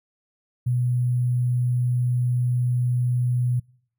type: tone with sample-and-hold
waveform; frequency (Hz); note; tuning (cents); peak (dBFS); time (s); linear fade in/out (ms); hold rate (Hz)
sine; 123.47; B2; 0; -19; 0.66-3.6; 10; 11025
effects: noise-tail reverb RT60 0.6 s tail -26 dB re dry